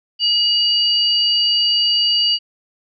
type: tone pair together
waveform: sine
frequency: 2896 / 4644 Hz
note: F#7 / D8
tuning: -38 / -20 cents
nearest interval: minor sixth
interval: 818 cents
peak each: -16 dBFS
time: 0.19-2.39 s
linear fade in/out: 50 ms
effects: none